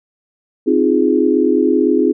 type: chord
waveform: sine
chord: F minor seventh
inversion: second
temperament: equal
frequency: 261.6 / 311.1 / 349.2 / 415.3 Hz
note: C4 / Eb4 / F4 / Ab4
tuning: 0 / 0 / 0 / 0 cents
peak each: -16 dBFS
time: 0.66-2.13 s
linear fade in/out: 20 ms
effects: none